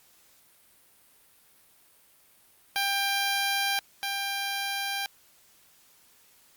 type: tone pair in turn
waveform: 10% pulse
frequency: 794 / 794 Hz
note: G5 / G5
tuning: +22 / +22 cents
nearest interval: unison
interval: 0 cents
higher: neither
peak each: -17 / -21 dBFS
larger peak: first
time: 2.76-3.79 / 4.03-5.06 s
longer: neither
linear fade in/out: 0 ms
effects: white hiss -60 dBFS RMS until 6.56 s + Opus 48 kbps